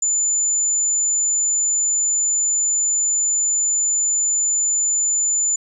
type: tone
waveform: sine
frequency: 7040 Hz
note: A8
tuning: in tune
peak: -16 dBFS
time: 0.02-5.56 s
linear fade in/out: 5 ms
effects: none